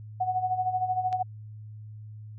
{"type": "tone with tremolo", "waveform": "sine", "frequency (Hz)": 740, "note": "F#5", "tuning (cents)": 0, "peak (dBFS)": -22, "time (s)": [0.2, 1.23], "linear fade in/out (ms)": 10, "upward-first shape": "sine", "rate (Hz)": 13, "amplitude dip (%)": 70}
{"type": "click", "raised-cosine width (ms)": 0.2, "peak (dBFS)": -25, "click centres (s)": 1.128}
{"effects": ["added 107 Hz sine -40 dBFS peak until 2.38 s"]}